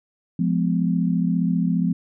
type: chord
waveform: sine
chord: F diminished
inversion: none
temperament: just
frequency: 174.61 / 209.5 / 251.4 Hz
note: F3 / Ab3 / Cb4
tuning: 0 / +15 / +31 cents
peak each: -20 / -25 / -24 dBFS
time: 0.39-1.93 s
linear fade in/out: 5 ms
effects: none